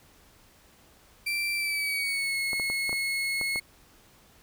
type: tone with pitch glide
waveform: 35% pulse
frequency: 2348 to 2178 Hz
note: D7 to C#7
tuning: -1 to -31 cents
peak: -25 dBFS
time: 1.26-3.6 s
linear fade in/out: 10 ms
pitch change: -130 cents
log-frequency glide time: 1.54-2.38 s
type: clicks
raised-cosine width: 1 ms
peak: -23 dBFS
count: 7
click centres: 2.532 / 2.598 / 2.7 / 2.894 / 2.929 / 3.413 / 3.559 s
effects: pink hiss -58 dBFS RMS until 4.42 s